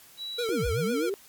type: tone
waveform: sine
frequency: 3915 Hz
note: B7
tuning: 16 cents flat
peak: -33 dBFS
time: 0.17-0.49 s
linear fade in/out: 50 ms
type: tone with vibrato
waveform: square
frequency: 463.8 Hz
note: A#4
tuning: 9 cents flat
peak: -28 dBFS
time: 0.38-1.1 s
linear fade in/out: 10 ms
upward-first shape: triangle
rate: 7.9 Hz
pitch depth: 100 cents each way
type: linear two-way sweep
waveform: sine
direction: down then up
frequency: 410.6 to 48.59 to 410.6 Hz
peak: -27 dBFS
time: 0.49-1.14 s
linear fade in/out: 0 ms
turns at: 0.67 s
effects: white hiss -53 dBFS RMS until 1.28 s + MP3 96 kbps